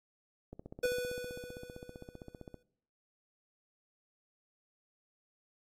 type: click train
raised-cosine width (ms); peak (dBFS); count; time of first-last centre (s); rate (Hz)
2; -32; 32; 0.53-2.543; 15.4
type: tone with exponential decay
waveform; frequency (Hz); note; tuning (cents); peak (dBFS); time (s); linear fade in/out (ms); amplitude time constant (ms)
square; 493.9; B4; 0; -31; 0.83-2.63; 5; 390
effects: noise-tail reverb RT60 0.7 s tail -22 dB re dry + AAC 48 kbps